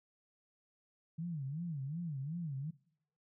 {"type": "tone with vibrato", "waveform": "sine", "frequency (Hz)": 152.6, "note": "D#3", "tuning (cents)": -33, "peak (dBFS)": -37, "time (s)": [1.18, 2.71], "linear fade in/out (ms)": 10, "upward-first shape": "sine", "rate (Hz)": 2.7, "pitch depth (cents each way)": 240, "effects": ["noise-tail reverb RT60 0.7 s tail -22 dB re dry"]}